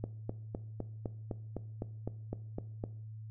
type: click train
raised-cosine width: 2 ms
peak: -23 dBFS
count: 12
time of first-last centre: 0.04-2.839 s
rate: 3.93 Hz
effects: noise-tail reverb RT60 0.6 s tail -17 dB re dry + added 109 Hz sine -43 dBFS peak until 3.3 s